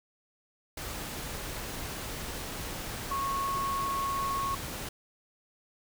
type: tone in noise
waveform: sine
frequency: 1100 Hz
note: C#6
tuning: 14 cents flat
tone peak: -29 dBFS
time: 3.11-4.55 s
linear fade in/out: 5 ms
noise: pink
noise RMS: -38 dBFS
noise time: 0.77-4.89 s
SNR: +6 dB
effects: none